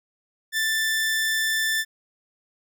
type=tone; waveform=sawtooth; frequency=1768 Hz; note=A6; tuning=8 cents sharp; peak=-18 dBFS; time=0.52-1.85 s; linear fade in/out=50 ms; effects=none